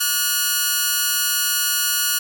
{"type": "tone with amplitude modulation", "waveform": "5% pulse", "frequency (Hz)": 1447, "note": "F#6", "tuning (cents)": -39, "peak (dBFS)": -3, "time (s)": [0, 2.19], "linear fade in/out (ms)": 10, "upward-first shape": "sine", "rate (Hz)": 294, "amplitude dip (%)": 75, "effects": []}